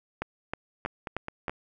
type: two click trains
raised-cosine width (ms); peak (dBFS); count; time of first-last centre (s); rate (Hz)
0.5; -19 / -15; 4 / 5; 0.86-1.496 / 0.22-1.482; 4.72 / 3.17
effects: none